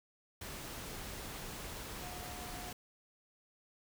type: tone in noise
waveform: sine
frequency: 720 Hz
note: F#5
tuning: 47 cents flat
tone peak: -50 dBFS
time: 2.02-2.72 s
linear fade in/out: 5 ms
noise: pink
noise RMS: -45 dBFS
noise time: 0.41-2.73 s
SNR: -8 dB
effects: none